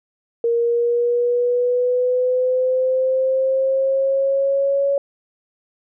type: linear sweep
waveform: sine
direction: up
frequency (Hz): 466.2 to 560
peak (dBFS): -15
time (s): 0.44-4.98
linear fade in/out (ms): 2
effects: none